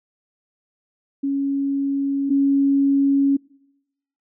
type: tone pair in turn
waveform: sine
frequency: 277.2 / 277.2 Hz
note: C#4 / C#4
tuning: 0 / 0 cents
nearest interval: unison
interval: 0 cents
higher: neither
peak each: -19 / -14 dBFS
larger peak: second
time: 1.23-2.3 / 2.3-3.37 s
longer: neither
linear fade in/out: 10 ms
effects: noise-tail reverb RT60 0.9 s tail -26 dB re dry